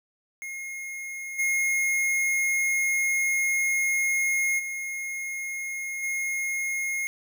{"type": "tone with level steps", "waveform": "square", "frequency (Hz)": 2149, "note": "C7", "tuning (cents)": 46, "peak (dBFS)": [-34, -23, -31, -27], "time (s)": [0.42, 7.07], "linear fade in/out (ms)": 0, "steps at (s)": [1.38, 4.58, 6.02], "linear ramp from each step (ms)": 20, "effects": []}